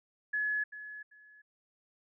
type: tone with echo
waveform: sine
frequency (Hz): 1700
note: G#6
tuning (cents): +40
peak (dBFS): -29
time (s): 0.33-0.64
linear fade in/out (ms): 10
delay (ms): 390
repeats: 2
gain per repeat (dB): -13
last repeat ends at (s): 1.42
effects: none